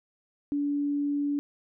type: tone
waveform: sine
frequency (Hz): 287.6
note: D4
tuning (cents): -36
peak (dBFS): -25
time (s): 0.52-1.39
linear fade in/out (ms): 0
effects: none